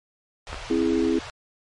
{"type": "band-stop noise", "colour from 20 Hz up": "pink", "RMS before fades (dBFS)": -36, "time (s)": [0.47, 1.3], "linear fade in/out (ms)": 0, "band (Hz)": [110, 540], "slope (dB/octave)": 24}
{"type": "clicks", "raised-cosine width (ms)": 0.5, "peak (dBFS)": -18, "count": 2, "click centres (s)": [0.53, 0.544]}
{"type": "chord", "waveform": "sine", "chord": "C augmented", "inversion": "none", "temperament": "equal", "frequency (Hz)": [261.6, 329.6, 415.3], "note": ["C4", "E4", "G#4"], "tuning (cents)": [0, 0, 0], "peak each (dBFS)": [-24, -22, -25], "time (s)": [0.7, 1.19], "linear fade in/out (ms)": 5}
{"effects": ["low-pass 5000 Hz 12 dB/octave", "MP3 48 kbps"]}